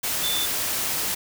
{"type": "tone in noise", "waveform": "sine", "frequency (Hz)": 3529, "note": "A7", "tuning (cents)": 4, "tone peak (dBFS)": -25, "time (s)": [0.23, 0.46], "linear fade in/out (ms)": 10, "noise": "white", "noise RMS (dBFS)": -26, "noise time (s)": [0.03, 1.15], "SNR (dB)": -2, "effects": []}